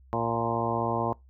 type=harmonic tone with a mistuned harmonic; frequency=115.9 Hz; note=A#2; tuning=10 cents flat; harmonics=1 / 2 / 3 / 4 / 5 / 6 / 7 / 8 / 9; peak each=-34 / -34 / -34 / -34 / -34 / -34 / -34 / -34 / -34 dBFS; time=0.13-1.13 s; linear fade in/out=0 ms; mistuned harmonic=7; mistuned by=+34 cents; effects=noise-tail reverb RT60 0.2 s tail -23 dB re dry + added 65 Hz sine -52 dBFS peak until 1.29 s

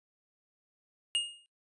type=tone with exponential decay; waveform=square; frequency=2846 Hz; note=F7; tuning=32 cents sharp; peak=-25 dBFS; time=1.15-1.46 s; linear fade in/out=0 ms; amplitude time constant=66 ms; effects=noise-tail reverb RT60 0.3 s tail -26 dB re dry + resampled to 24000 Hz

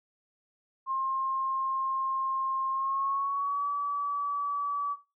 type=tone with pitch glide; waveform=sine; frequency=1064 to 1147 Hz; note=C6 to D6; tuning=+29 to -41 cents; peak=-27 dBFS; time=0.86-4.97 s; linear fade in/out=50 ms; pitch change=+130 cents; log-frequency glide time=2.7-3.68 s; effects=noise-tail reverb RT60 0.3 s tail -20 dB re dry

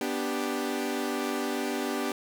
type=chord; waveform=sawtooth; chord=G major; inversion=first; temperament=equal; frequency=246.9 / 293.7 / 392 Hz; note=B3 / D4 / G4; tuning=0 / 0 / 0 cents; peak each=-29 dBFS; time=0.01-2.12 s; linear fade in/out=2 ms; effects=none

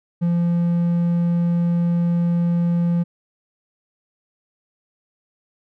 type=tone; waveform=triangle; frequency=171.9 Hz; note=F3; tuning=27 cents flat; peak=-14 dBFS; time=0.21-3.04 s; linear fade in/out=20 ms; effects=none

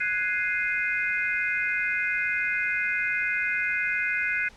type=chord; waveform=sine; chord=Ab dominant seventh; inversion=third; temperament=equal; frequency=1480 / 1661.2 / 2093 / 2489 Hz; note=Gb6 / Ab6 / C7 / Eb7; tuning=0 / 0 / 0 / 0 cents; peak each=-29 / -32 / -28 / -30 dBFS; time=0-4.49 s; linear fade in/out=10 ms; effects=pink hiss -52 dBFS RMS until 4.56 s + low-pass 6000 Hz 12 dB/octave

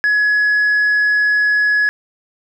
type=tone with tanh clipping; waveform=sine; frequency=1687 Hz; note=G#6; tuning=27 cents sharp; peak=-12 dBFS; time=0.04-1.89 s; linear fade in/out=0 ms; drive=1 dB; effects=none

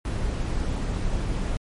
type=noise; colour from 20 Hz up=brown; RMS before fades=-26 dBFS; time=0.05-1.57 s; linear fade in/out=2 ms; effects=MP3 48 kbps

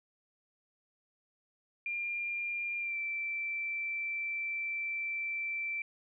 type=tone with pitch glide; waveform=sine; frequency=2397 to 2337 Hz; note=D7 to D7; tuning=+35 to -9 cents; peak=-33 dBFS; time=1.86-5.82 s; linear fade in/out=2 ms; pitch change=-44 cents; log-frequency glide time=2.79-2.97 s; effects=none

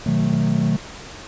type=chord; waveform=triangle; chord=B dominant seventh; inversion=none; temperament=equal with one note detuned; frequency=123.47 / 155.56 / 183.83 / 220 Hz; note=B2 / D#3 / F#3 / A3; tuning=0 / 0 / -11 / 0 cents; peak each=-22 / -19 / -20 / -19 dBFS; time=0.06-0.77 s; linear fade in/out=5 ms; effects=pink hiss -37 dBFS RMS until 1.27 s + resampled to 16000 Hz

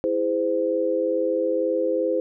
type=chord; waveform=sine; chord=E augmented; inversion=none; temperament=just; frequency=329.6 / 412 / 515 Hz; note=E4 / G#4 / B#4; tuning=0 / -14 / -28 cents; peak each=-26 / -27 / -22 dBFS; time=0.04-2.2 s; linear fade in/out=0 ms; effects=none

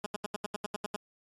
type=tone bursts; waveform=10% pulse; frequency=207.7 Hz; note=G#3; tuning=in tune; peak=-24 dBFS; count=10; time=0.04-0.961 s; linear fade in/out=2 ms; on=21 ms; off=79 ms; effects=AAC 32 kbps

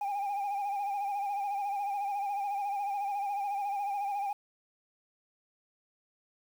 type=tone with vibrato; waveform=sine; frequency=805 Hz; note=G5; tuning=46 cents sharp; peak=-28 dBFS; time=0.01-4.33 s; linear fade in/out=5 ms; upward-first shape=sine; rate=14 Hz; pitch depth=52 cents each way; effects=tanh soft clip ceiling -29 dBFS + 9-bit

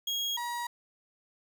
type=tone pair in turn; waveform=35% pulse; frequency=3289 / 956 Hz; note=G#7 / A#5; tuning=-18 / +43 cents; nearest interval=octave + major sixth; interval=2139 cents; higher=first; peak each=-28 / -31 dBFS; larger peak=first; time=0.07-0.37 / 0.37-0.67 s; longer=neither; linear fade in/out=5 ms; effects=none

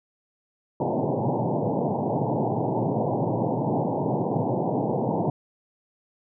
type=band-pass noise; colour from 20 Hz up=pink; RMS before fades=-25 dBFS; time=0.8-5.3 s; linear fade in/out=2 ms; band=110 to 940 Hz; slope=96 dB/octave; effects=none

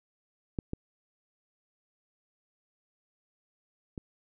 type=clicks; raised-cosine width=3 ms; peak=-18 / -20 / -25 dBFS; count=3; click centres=0.588 / 0.734 / 3.978 s; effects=none

